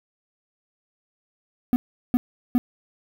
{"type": "tone bursts", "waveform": "triangle", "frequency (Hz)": 246.9, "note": "B3", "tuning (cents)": 0, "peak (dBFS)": -13, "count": 3, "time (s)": [1.73, 2.58], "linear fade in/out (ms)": 0, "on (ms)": 30, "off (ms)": 380, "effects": ["7-bit"]}